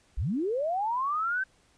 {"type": "linear sweep", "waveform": "sine", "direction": "up", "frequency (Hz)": [34.83, 1568], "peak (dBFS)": -26, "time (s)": [0.17, 1.44], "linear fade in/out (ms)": 10, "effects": ["pink hiss -64 dBFS RMS until 1.77 s", "resampled to 22050 Hz"]}